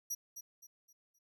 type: tone with echo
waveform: sawtooth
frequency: 5790 Hz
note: F#8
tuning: 38 cents flat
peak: -33 dBFS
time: 0.1-0.15 s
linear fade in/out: 10 ms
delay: 260 ms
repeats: 4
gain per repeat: -9 dB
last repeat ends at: 1.19 s
effects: none